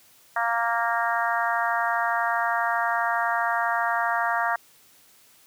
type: harmonic tone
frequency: 232.4 Hz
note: A#3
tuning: 5 cents flat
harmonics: 3 / 4 / 5 / 6 / 7 / 8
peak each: -27 / -28 / -29 / -30 / -30 / -31 dBFS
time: 0.36-4.56 s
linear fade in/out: 5 ms
effects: white hiss -56 dBFS RMS until 5.46 s + high-pass 60 Hz 12 dB/octave